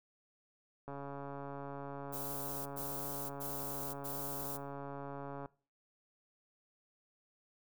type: click train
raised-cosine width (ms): 1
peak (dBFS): -31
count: 642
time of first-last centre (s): 0.88-5.459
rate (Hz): 140
type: noise bursts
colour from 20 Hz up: violet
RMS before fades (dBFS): -43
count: 4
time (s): 2.12-4.577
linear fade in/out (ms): 20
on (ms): 540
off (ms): 99
effects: noise-tail reverb RT60 0.4 s tail -21 dB re dry